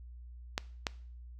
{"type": "clicks", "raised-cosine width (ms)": 0.2, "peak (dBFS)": -13, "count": 2, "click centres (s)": [0.579, 0.868], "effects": ["noise-tail reverb RT60 0.5 s tail -21 dB re dry", "added 60 Hz sine -46 dBFS peak until 1.39 s"]}